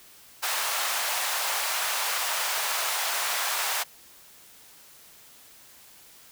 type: high-pass noise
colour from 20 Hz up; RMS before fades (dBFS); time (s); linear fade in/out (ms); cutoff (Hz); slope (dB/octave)
pink; -28; 0.42-3.84; 20; 720; 24
effects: white hiss -52 dBFS RMS until 6.31 s